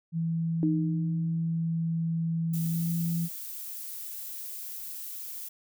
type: tone with pitch glide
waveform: sine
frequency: 164.81 to 168.56 Hz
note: E3 to E3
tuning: 0 to +39 cents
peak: -26 dBFS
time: 0.12-3.29 s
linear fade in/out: 50 ms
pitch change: +39 cents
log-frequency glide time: 2.62-2.92 s
type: tone with exponential decay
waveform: sine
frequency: 310 Hz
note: D#4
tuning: 6 cents flat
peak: -22 dBFS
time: 0.63-1.65 s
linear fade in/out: 1 ms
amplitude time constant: 220 ms
type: noise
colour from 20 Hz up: violet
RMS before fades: -39 dBFS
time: 2.53-5.49 s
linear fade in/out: 10 ms
effects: none